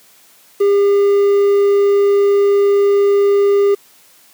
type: tone with quantisation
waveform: triangle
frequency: 402.3 Hz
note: G4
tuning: 45 cents sharp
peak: -7 dBFS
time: 0.6-3.75 s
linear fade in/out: 10 ms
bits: 6
effects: white hiss -48 dBFS RMS until 4.33 s + high-pass 150 Hz 12 dB/octave